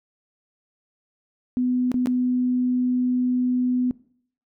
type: tone with dropouts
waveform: sine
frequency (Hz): 250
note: B3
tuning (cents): +21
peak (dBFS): -19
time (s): 1.57-3.91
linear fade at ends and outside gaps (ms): 0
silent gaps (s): 1.917-1.942 / 2.059-2.071
effects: noise-tail reverb RT60 0.6 s tail -21 dB re dry